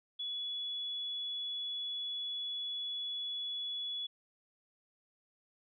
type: tone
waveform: sine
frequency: 3400 Hz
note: G#7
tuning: 40 cents sharp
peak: -36 dBFS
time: 0.19-4.07 s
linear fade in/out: 10 ms
effects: none

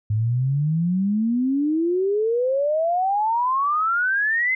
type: exponential sweep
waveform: sine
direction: up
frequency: 103.83 to 2088 Hz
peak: -18 dBFS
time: 0.1-4.55 s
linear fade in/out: 5 ms
effects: none

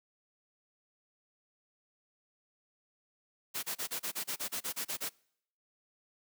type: noise bursts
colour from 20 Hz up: white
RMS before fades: -36 dBFS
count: 13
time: 3.54-5.095 s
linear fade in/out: 20 ms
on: 91 ms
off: 31 ms
effects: noise-tail reverb RT60 0.7 s tail -26 dB re dry + high-pass 150 Hz 12 dB/octave

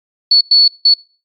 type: tone bursts at uneven times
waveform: sine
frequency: 4426 Hz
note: C#8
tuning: 3 cents flat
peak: -5 dBFS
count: 3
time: 0.31-0.41 / 0.51-0.68 / 0.85-0.94 s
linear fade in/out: 5 ms
effects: noise-tail reverb RT60 0.4 s tail -24 dB re dry + Opus 48 kbps

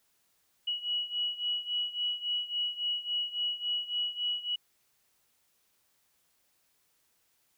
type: beating tone pair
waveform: sine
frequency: 2924 / 2927.6 Hz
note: F#7 / F#7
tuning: -21 / -19 cents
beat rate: 3.6 Hz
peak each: -32 / -35 dBFS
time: 0.67-4.56 s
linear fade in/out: 10 ms
effects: white hiss -72 dBFS RMS until 7.57 s

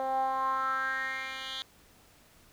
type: tone with band-pass filter sweep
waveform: 10% pulse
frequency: 264.4 Hz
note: C4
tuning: 18 cents sharp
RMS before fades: -32 dBFS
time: 0-1.62 s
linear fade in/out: 0 ms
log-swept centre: 650 to 3400 Hz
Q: 5.4
effects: pink hiss -60 dBFS RMS until 2.52 s

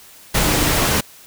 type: tone in noise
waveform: sine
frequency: 301 Hz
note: D4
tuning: 43 cents sharp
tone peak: -24 dBFS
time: 0.46-0.72 s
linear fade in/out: 10 ms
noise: pink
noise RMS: -17 dBFS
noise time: 0.34-1.01 s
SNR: -10 dB
effects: white hiss -44 dBFS RMS until 1.26 s

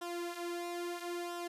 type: tone with flanger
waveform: sawtooth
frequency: 347.5 Hz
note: F4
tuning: 9 cents flat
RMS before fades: -40 dBFS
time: 0.01-1.48 s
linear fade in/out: 10 ms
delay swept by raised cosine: 0.44 to 5.14 ms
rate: 0.75 Hz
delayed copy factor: -0.7
effects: resampled to 32000 Hz

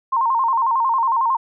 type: tone with vibrato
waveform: sine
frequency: 987.8 Hz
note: B5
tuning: in tune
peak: -15 dBFS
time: 0.12-1.37 s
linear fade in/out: 10 ms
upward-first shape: square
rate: 11 Hz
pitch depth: 120 cents each way
effects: none

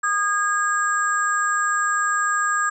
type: tone cluster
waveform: sine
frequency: 1227 / 1637 / 7600 Hz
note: D#6 / G#6 / A#8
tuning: -25 / -25 / +33 cents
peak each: -21 / -22 / -29 dBFS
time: 0.03-2.7 s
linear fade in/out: 10 ms
effects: none

